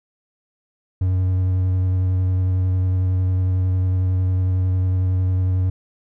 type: tone with vibrato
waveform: triangle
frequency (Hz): 92.5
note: F#2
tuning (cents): 0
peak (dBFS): -14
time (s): 1.01-5.7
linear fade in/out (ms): 5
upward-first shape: square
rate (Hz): 11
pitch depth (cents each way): 11
effects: none